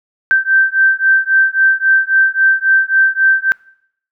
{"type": "beating tone pair", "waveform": "sine", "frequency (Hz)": [1558, 1561.7], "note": ["G6", "G6"], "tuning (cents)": [-11, -7], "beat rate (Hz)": 3.7, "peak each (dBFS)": -12, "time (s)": [0.31, 3.52], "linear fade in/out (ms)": 0, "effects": ["noise-tail reverb RT60 0.7 s tail -24 dB re dry"]}